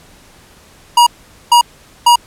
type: tone bursts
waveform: square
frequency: 955 Hz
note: A#5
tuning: 42 cents sharp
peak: -5 dBFS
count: 3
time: 0.97-2.158 s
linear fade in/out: 5 ms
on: 96 ms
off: 450 ms
effects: pink hiss -44 dBFS RMS until 2.26 s + low-pass 12000 Hz 12 dB/octave